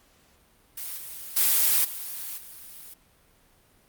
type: noise with level steps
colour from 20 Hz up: blue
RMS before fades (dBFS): -35 / -39 / -21 / -35 / -44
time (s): 0.77-2.94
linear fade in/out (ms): 5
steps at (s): 0.97 / 1.36 / 1.84 / 2.37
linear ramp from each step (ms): 10
effects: pink hiss -61 dBFS RMS until 3.88 s + Opus 48 kbps